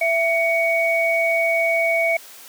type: tone pair together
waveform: sine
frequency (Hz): 666 / 2240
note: E5 / C#7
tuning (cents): +18 / +18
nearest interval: octave + major sixth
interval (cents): 2100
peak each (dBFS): -19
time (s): 0.01-2.17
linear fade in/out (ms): 5
effects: white hiss -42 dBFS RMS until 2.48 s + high-pass 300 Hz 12 dB/octave